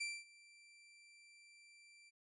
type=tone with ADSR envelope; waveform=sawtooth; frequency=2349 Hz; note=D7; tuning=in tune; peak=-35 dBFS; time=0-2.11 s; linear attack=11 ms; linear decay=230 ms; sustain=-23 dB; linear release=29 ms; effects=resampled to 24000 Hz